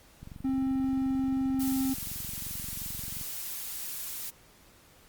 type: click train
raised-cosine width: 5 ms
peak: -31 dBFS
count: 69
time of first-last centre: 0.23-3.212 s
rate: 22.8 Hz
type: tone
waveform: triangle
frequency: 265.4 Hz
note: C4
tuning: 25 cents sharp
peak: -24 dBFS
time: 0.44-1.94 s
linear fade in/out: 10 ms
type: noise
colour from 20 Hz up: blue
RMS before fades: -37 dBFS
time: 1.59-4.31 s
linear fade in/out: 20 ms
effects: pink hiss -58 dBFS RMS until 5.08 s + Opus 48 kbps